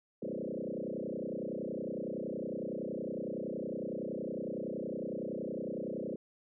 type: tone with frequency modulation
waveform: sine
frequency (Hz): 370.3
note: F#4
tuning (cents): +1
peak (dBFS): -35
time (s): 0.22-6.16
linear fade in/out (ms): 5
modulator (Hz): 30.8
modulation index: 6.2
effects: none

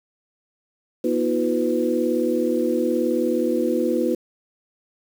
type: tone cluster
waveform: sine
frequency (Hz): 242.2 / 320 / 359 / 500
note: B3 / D#4 / F4 / B4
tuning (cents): -34 / +49 / +48 / +21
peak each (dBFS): -24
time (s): 1.04-4.15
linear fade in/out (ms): 5
effects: 7-bit

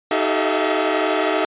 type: tone cluster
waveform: sawtooth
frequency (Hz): 312.3 / 381.5 / 431.6 / 637 / 680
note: D#4 / G4 / A4 / D#5 / F5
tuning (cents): +7 / -47 / -33 / +41 / -46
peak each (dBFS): -20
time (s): 0.11-1.45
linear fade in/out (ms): 2
effects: resampled to 8000 Hz

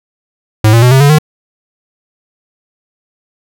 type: tone with pitch steps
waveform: square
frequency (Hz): 108.2 / 115.97 / 124.29 / 133.21 / 142.77 / 153.02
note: A2 / A#2 / B2 / C3 / D3 / D#3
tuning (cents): -29 / -9 / +11 / +31 / -49 / -29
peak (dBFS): -4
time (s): 0.64-1.186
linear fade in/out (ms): 5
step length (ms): 91
effects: none

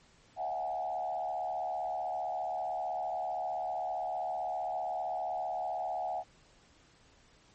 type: tone with frequency modulation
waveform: sine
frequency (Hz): 737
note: F#5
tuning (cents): -7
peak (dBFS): -32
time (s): 0.36-6.24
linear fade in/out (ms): 50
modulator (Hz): 75.4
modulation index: 1.1
effects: pink hiss -63 dBFS RMS until 7.54 s + MP3 32 kbps

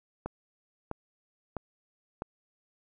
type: click train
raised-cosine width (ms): 1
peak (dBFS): -20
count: 4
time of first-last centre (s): 0.26-2.221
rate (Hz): 1.53
effects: none

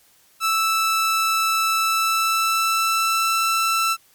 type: tone with pitch glide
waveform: sawtooth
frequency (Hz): 1318 to 1331.8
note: E6 to E6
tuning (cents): -1 to +17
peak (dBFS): -14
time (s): 0.4-3.97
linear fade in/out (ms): 50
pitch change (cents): +18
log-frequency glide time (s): 1.77-3.41
effects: white hiss -56 dBFS RMS until 4.14 s + MP3 96 kbps

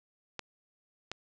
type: clicks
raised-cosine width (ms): 0.2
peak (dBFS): -19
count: 2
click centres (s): 0.393 / 1.116
effects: low-pass 7000 Hz 12 dB/octave

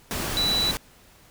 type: tone in noise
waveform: sine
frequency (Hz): 3951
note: B7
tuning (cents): 0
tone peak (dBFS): -21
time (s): 0.37-0.71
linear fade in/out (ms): 0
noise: pink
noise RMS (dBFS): -29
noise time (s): 0.11-0.77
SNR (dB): +5
effects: pink hiss -54 dBFS RMS until 1.3 s

